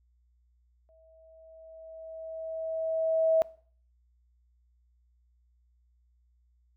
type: tone with exponential growth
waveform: sine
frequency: 646 Hz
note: E5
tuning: 35 cents flat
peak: -19 dBFS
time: 0.89-3.42 s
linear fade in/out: 0 ms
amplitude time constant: 550 ms
effects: noise-tail reverb RT60 0.5 s tail -22 dB re dry + added 60 Hz sine -64 dBFS peak until 6.76 s